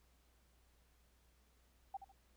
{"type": "tone with echo", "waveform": "sine", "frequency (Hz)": 784, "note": "G5", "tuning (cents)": 0, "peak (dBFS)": -40, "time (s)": [1.94, 1.97], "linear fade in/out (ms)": 5, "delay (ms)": 75, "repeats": 2, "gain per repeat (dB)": -10, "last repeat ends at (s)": 2.12, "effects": ["added 60 Hz sine -70 dBFS peak until 2.36 s", "pink hiss -75 dBFS RMS until 2.36 s"]}